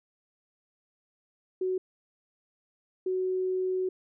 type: tone pair in turn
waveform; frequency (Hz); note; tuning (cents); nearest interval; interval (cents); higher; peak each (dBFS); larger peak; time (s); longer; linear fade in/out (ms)
sine; 371.8 / 371.8; F#4 / F#4; +8 / +8; unison; 0; neither; -26; neither; 1.61-1.78 / 3.06-3.89; second; 5
effects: none